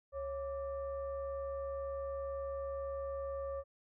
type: tone with frequency modulation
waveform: sine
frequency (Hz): 550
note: C#5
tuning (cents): -14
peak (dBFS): -37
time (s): 0.12-3.64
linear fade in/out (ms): 50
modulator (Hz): 619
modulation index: 0.58
effects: none